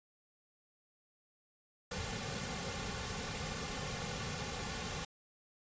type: noise with comb filter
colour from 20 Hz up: pink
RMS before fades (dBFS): -40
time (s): 1.91-5.05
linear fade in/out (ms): 5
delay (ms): 3.1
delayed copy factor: -0.7
effects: resampled to 16000 Hz